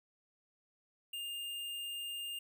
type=tone; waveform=square; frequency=2811 Hz; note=F7; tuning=11 cents sharp; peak=-40 dBFS; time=1.13-2.39 s; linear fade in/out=5 ms; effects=none